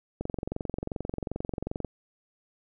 click train, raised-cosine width 2 ms, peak -18 dBFS, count 38, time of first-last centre 0.21-1.847 s, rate 22.6 Hz, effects none

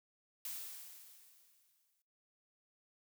blue noise with exponential decay, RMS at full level -42 dBFS, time 0.45-2.02 s, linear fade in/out 1 ms, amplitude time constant 340 ms, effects noise-tail reverb RT60 0.6 s tail -21 dB re dry

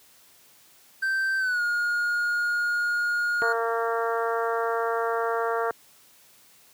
triangle tone with pitch glide, 1559 to 1429.6 Hz, G6 to F6, -10 to +40 cents, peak -21 dBFS, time 1.02-3.53 s, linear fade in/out 10 ms, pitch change -150 cents, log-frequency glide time 1.38-1.62 s
harmonic tone, 229.6 Hz, A#3, 26 cents flat, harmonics 2 / 3 / 4 / 5 / 6 / 7 / 8, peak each -27 / -30 / -33 / -32 / -32 / -37 / -41 dBFS, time 3.42-5.71 s, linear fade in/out 0 ms
effects white hiss -56 dBFS RMS until 6.73 s + high-pass 80 Hz 12 dB/octave

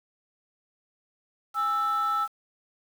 sine tone pair together, 820.6 / 1318.5 Hz, G#5 / E6, -21 / 0 cents, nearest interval minor sixth, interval 821 cents, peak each -30 / -22 dBFS, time 1.54-2.28 s, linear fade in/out 50 ms, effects tanh soft clip ceiling -21 dBFS + 8-bit

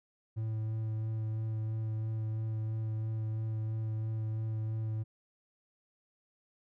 triangle tone with vibrato, 110 Hz, A2, in tune, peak -30 dBFS, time 0.36-5.04 s, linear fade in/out 20 ms, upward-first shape sine, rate 3 Hz, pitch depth 13 cents each way, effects none

